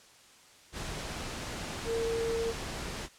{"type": "tone in noise", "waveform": "sine", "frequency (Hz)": 458.1, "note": "A#4", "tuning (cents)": -30, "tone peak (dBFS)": -29, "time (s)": [1.85, 2.54], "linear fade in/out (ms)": 50, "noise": "pink", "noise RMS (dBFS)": -38, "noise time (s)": [0.72, 3.09], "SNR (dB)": 6, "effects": ["white hiss -57 dBFS RMS until 3.18 s", "low-pass 8000 Hz 12 dB/octave"]}